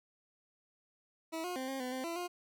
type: tone with pitch steps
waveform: 20% pulse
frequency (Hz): 324.2 / 358.6 / 260.6 / 267.9 / 252.5 / 259.5 / 336.4 / 354.3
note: E4 / F4 / C4 / C4 / B3 / C4 / E4 / F4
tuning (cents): -29 / +46 / -7 / +41 / +39 / -14 / +35 / +25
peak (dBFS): -32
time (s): 1.32-2.28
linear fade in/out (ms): 20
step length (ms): 120
effects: none

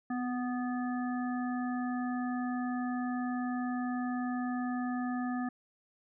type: harmonic tone with a mistuned harmonic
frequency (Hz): 246.9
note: B3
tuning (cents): 0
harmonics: 1 / 3 / 5 / 7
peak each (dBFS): -32 / -40 / -44 / -45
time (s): 0.1-5.49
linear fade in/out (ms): 5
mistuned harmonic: 1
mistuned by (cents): +18
effects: none

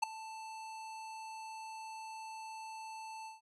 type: tone with ADSR envelope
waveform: square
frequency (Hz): 883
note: A5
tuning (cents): +6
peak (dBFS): -26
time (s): 0.02-3.41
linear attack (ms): 13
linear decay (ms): 6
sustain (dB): -19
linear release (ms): 150
effects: resampled to 24000 Hz

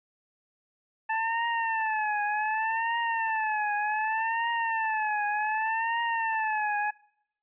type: tone with vibrato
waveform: 25% pulse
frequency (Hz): 880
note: A5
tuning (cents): 0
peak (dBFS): -22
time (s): 1.09-6.91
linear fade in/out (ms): 10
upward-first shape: triangle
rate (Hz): 0.66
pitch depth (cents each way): 110
effects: noise-tail reverb RT60 0.8 s tail -26 dB re dry + resampled to 8000 Hz

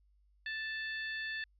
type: harmonic tone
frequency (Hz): 880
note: A5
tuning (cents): 0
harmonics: 2 / 3 / 4 / 5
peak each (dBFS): -37 / -46 / -47 / -50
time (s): 0.46-1.44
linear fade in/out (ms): 2
effects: added 50 Hz sine -65 dBFS peak until 1.59 s + MP3 96 kbps

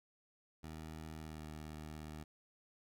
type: tone with pitch glide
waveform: 15% pulse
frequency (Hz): 78.8 to 77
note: D#2 to D#2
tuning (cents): +23 to -17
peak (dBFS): -40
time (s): 0.63-2.24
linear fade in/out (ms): 10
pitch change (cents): -40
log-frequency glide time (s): 1.18-1.45
effects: none

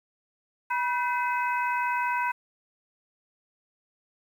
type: harmonic tone with a mistuned harmonic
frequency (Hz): 510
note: C5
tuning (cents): -44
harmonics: 2 / 3 / 4 / 5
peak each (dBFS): -26 / -31 / -37 / -35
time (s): 0.7-2.32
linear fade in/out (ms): 10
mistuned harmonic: 2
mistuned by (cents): -78
effects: 9-bit

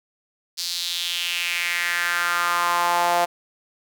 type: tone with high-pass filter sweep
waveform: sawtooth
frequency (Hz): 173.9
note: F3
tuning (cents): -7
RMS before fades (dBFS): -23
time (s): 0.57-3.26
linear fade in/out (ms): 20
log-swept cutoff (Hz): 4700 to 700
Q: 3.5
effects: none

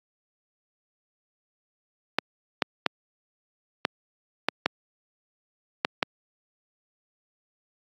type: clicks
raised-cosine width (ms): 0.3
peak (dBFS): -4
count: 8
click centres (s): 2.186 / 2.622 / 2.863 / 3.851 / 4.486 / 4.66 / 5.849 / 6.028
effects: high-pass 200 Hz 12 dB/octave + AAC 48 kbps

